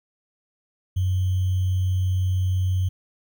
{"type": "tone with sample-and-hold", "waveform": "sine", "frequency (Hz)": 92.6, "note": "F#2", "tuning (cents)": 2, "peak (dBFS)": -19, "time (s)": [0.96, 2.89], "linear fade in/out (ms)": 10, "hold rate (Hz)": 3150, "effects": []}